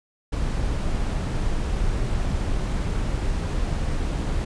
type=noise; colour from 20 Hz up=brown; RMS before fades=-24 dBFS; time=0.32-4.45 s; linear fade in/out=10 ms; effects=resampled to 22050 Hz